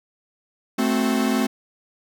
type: chord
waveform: 45% pulse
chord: F# diminished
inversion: first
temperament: equal with one note detuned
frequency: 219.2 / 261.6 / 370 Hz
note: A3 / C4 / F#4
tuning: -6 / 0 / 0 cents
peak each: -22 / -22 / -28 dBFS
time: 0.78-1.47 s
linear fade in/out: 10 ms
effects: none

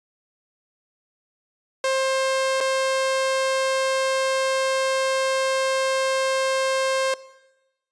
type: tone with dropouts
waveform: sawtooth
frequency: 530 Hz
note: C5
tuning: 22 cents sharp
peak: -16 dBFS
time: 1.84-7.14 s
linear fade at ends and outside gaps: 2 ms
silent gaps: 2.605-2.609 s
effects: noise-tail reverb RT60 1.0 s tail -19 dB re dry + resampled to 22050 Hz

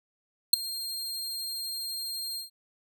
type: tone with ADSR envelope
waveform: sawtooth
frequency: 4204 Hz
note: C8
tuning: 7 cents sharp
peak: -8 dBFS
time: 0.53-2.5 s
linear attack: 7 ms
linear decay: 6 ms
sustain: -22 dB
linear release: 130 ms
effects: none

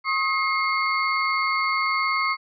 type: tone cluster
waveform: sine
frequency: 1085 / 1264 / 2141 / 4482 Hz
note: C#6 / D#6 / C7 / C#8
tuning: -37 / +27 / +39 / +18 cents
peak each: -25 / -27 / -24 / -32 dBFS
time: 0.04-2.37 s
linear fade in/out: 50 ms
effects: none

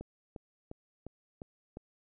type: click train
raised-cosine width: 2 ms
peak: -29 dBFS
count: 6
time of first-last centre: 0.01-1.771 s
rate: 2.84 Hz
effects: none

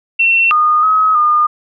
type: tone with pitch steps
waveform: sine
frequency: 2708 / 1226 / 1274 / 1216 Hz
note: E7 / D#6 / D#6 / D#6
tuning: +46 / -26 / +41 / -40 cents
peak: -8 dBFS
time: 0.19-1.47 s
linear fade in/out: 10 ms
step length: 320 ms
effects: none

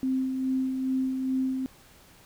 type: tone with tremolo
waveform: sine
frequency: 261.6 Hz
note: C4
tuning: in tune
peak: -23 dBFS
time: 0.03-1.66 s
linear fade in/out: 0 ms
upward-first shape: sine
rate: 2.4 Hz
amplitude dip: 40%
effects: pink hiss -55 dBFS RMS until 2.25 s

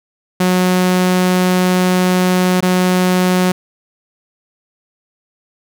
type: tone with dropouts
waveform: sawtooth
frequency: 182.6 Hz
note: F#3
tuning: 23 cents flat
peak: -7 dBFS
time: 0.4-3.52 s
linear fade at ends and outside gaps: 5 ms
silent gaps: 2.606-2.625 s
effects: none

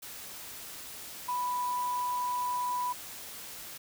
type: tone in noise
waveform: sine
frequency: 987.8 Hz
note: B5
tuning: in tune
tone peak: -29 dBFS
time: 1.28-2.93 s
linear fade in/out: 10 ms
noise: white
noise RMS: -44 dBFS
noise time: 0.02-3.78 s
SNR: +12 dB
effects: none

